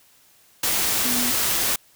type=tone in noise; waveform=sine; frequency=245.6 Hz; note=B3; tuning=9 cents flat; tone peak=-27 dBFS; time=1.05-1.31 s; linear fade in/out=5 ms; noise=white; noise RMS=-22 dBFS; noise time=0.63-1.76 s; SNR=-8 dB; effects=white hiss -56 dBFS RMS until 1.95 s